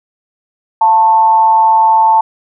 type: tone with amplitude modulation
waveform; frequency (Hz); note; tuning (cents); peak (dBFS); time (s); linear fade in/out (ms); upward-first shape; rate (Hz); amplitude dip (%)
sine; 888; A5; +16; -3; 0.81-2.21; 5; sine; 196; 50
effects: none